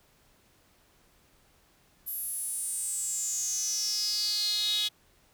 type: tone with high-pass filter sweep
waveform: sawtooth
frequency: 420 Hz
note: G#4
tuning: 19 cents sharp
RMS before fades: -31 dBFS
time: 2.06-4.89 s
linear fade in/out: 20 ms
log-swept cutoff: 12000 to 3500 Hz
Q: 9.7
effects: pink hiss -64 dBFS RMS until 5.33 s